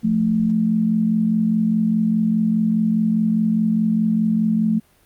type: tone pair together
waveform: sine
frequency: 175.12 / 220 Hz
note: F3 / A3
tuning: +5 / 0 cents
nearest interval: major third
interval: 395 cents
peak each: -22 / -16 dBFS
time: 0.03-4.8 s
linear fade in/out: 20 ms
effects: pink hiss -57 dBFS RMS until 5.05 s + Opus 48 kbps